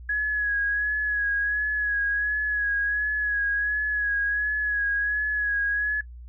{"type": "tone with vibrato", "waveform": "sine", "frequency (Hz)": 1674, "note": "G#6", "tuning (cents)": 13, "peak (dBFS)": -22, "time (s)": [0.09, 6.01], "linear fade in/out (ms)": 5, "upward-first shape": "sine", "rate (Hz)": 1.4, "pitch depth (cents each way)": 32, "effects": ["noise-tail reverb RT60 0.1 s tail -22 dB re dry", "added 60 Hz sine -39 dBFS peak until 6.28 s"]}